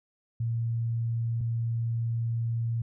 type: tone pair in turn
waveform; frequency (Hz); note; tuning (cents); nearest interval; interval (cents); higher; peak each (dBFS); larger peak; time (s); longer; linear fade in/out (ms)
sine; 115.7 / 115.7; A#2 / A#2; -13 / -13; unison; 0; neither; -26; neither; 0.4-1.41 / 1.41-2.82; second; 5
effects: none